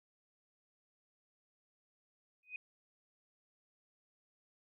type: tone with exponential growth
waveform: sine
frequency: 2499 Hz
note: D#7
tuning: 7 cents sharp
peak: -37 dBFS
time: 2.43-2.56 s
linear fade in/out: 2 ms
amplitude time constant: 28 ms
effects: none

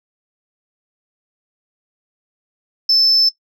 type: tone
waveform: sine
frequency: 5274 Hz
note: E8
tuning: in tune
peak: -9 dBFS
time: 2.89-3.29 s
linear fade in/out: 5 ms
effects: noise-tail reverb RT60 0.1 s tail -17 dB re dry + tanh soft clip ceiling -7 dBFS

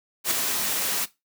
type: noise with ADSR envelope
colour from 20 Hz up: white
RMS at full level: -21 dBFS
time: 0.24-1.06 s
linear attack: 70 ms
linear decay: 8 ms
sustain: -5 dB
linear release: 21 ms
effects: noise-tail reverb RT60 0.2 s tail -17 dB re dry + high-pass 150 Hz 12 dB/octave

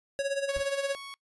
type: tone with tremolo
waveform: square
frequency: 554.4 Hz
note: C#5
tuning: in tune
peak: -26 dBFS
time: 0.19-0.95 s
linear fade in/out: 0 ms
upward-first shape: sine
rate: 17 Hz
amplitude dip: 70%
type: tone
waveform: 15% pulse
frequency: 1110 Hz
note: C#6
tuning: 2 cents sharp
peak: -34 dBFS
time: 0.49-1.14 s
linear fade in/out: 0 ms
type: noise with exponential decay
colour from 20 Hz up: brown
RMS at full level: -36 dBFS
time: 0.56-0.69 s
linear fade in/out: 1 ms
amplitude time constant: 27 ms
effects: noise-tail reverb RT60 0.1 s tail -24 dB re dry + resampled to 24000 Hz

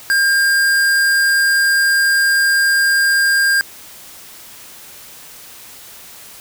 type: tone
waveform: square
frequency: 1605 Hz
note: G6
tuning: 40 cents sharp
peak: -12 dBFS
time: 0.1-3.61 s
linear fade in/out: 0 ms
effects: white hiss -38 dBFS RMS until 6.4 s

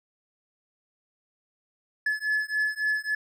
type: beating tone pair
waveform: triangle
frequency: 1715 / 1718.6 Hz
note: A6 / A6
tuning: -45 / -41 cents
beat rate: 3.6 Hz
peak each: -26 dBFS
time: 2.06-3.15 s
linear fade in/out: 5 ms
effects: none

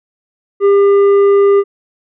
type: tone with tanh clipping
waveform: triangle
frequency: 400 Hz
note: G4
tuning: 35 cents sharp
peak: -7 dBFS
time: 0.6-1.64 s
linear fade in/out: 50 ms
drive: 11 dB
effects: none

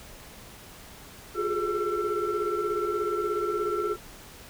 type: tone cluster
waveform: sine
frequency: 355.5 / 409.1 / 425.8 / 1344 Hz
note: F4 / G#4 / G#4 / E6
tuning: +31 / -26 / +43 / +33 cents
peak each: -30 dBFS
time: 1.34-3.97 s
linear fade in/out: 50 ms
effects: tanh soft clip ceiling -19 dBFS + pink hiss -47 dBFS RMS until 4.49 s

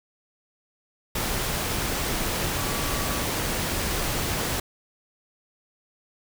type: tone in noise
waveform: sine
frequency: 1146 Hz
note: D6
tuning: 43 cents flat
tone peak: -37 dBFS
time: 2.57-3.25 s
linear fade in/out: 5 ms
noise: pink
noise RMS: -27 dBFS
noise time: 1.15-4.6 s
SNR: -13 dB
effects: none

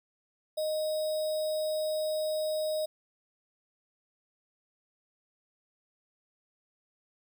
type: tone with sample-and-hold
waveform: sine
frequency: 620 Hz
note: D#5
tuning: 6 cents flat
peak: -28 dBFS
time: 0.57-2.86 s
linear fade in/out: 10 ms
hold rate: 4410 Hz
effects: none

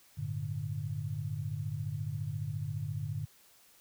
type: chord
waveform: sine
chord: G suspended second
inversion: none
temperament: equal with one note detuned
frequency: 98 / 112.64 / 146.83 Hz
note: G2 / A2 / D3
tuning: 0 / +41 / 0 cents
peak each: -39 / -38 / -37 dBFS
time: 0.17-3.26 s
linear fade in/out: 20 ms
effects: white hiss -62 dBFS RMS until 3.8 s

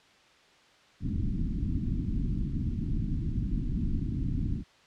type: low-pass noise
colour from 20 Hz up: pink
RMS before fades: -30 dBFS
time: 1-4.64 s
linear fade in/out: 50 ms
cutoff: 290 Hz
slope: 48 dB/octave
effects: white hiss -59 dBFS RMS until 4.86 s + low-pass 4000 Hz 12 dB/octave

